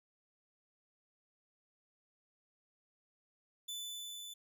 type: tone with level ramp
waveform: sawtooth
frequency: 3499 Hz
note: A7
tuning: 10 cents flat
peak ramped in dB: -37 to -43 dBFS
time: 3.68-4.34 s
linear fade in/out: 10 ms
effects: none